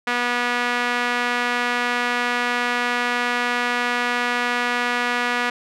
sawtooth tone with band-pass filter, 243.1 Hz, B3, 27 cents flat, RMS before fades -22 dBFS, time 0.07-5.5 s, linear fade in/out 5 ms, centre 1800 Hz, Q 1.3, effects none

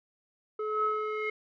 square tone with low-pass filter sweep, 428.8 Hz, A4, 45 cents flat, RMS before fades -31 dBFS, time 0.59-1.3 s, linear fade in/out 5 ms, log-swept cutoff 1000 to 2100 Hz, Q 7.5, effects none

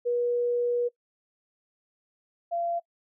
sine tone pair in turn, 482.7 / 685.4 Hz, B4 / F5, -40 / -33 cents, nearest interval tritone, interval 607 cents, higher second, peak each -23 / -26 dBFS, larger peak first, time 0.05-0.89 / 2.51-2.8 s, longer first, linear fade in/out 20 ms, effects noise-tail reverb RT60 0.1 s tail -21 dB re dry

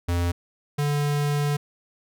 square tone pair in turn, 86.8 / 145.64 Hz, F2 / D3, -10 / -14 cents, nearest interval major sixth, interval 896 cents, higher second, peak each -22 dBFS, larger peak neither, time 0.08-0.32 / 0.78-1.57 s, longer second, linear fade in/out 10 ms, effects none

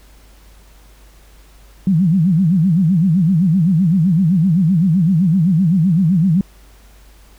sine tone with vibrato, 174.61 Hz, F3, in tune, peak -10 dBFS, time 1.87-6.41 s, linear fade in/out 2 ms, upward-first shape sine, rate 7.8 Hz, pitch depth 220 cents each way, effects added 50 Hz sine -43 dBFS peak until 7.38 s + pink hiss -50 dBFS RMS until 7.38 s

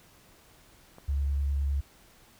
click, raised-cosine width 1 ms, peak -34 dBFS, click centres 0.984 s
sine tone with vibrato, 70 Hz, C#2, 18 cents sharp, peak -25 dBFS, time 1.08-1.81 s, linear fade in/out 10 ms, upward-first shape sine, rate 9.8 Hz, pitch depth 16 cents each way
effects pink hiss -58 dBFS RMS until 2.39 s

